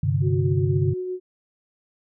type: chord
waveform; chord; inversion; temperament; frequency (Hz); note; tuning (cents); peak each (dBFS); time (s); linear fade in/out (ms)
sine; G suspended fourth; none; just; 98 / 130.67 / 147; G2 / C3 / D3; 0 / -2 / +2; -23; 0.03-0.94; 5
type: tone with tremolo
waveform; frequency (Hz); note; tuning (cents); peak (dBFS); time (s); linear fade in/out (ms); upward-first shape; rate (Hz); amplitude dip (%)
sine; 366.9; F#4; -15; -25; 0.21-1.2; 50; sine; 8; 25
effects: none